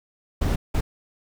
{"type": "noise bursts at uneven times", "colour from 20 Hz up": "brown", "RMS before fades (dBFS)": -22, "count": 2, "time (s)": [[0.41, 0.56], [0.74, 0.81]], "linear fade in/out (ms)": 10, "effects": []}